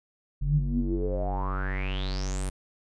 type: tone with low-pass filter sweep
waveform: square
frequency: 47.4 Hz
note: F#1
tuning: 43 cents sharp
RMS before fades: -28 dBFS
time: 0.41-2.5 s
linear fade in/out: 10 ms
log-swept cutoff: 110 to 10000 Hz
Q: 9.8
effects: none